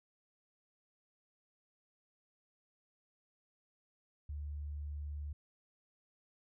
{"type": "tone", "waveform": "sine", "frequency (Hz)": 73.42, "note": "D2", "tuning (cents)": 0, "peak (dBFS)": -39, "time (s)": [4.29, 5.33], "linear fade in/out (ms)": 5, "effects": []}